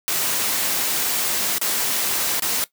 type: noise with dropouts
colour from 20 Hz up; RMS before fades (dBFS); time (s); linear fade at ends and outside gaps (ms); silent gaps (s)
white; -22; 0.08-2.64; 0; 1.582-1.614 / 2.397-2.422
effects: noise-tail reverb RT60 0.1 s tail -17 dB re dry + high-pass 150 Hz 12 dB/octave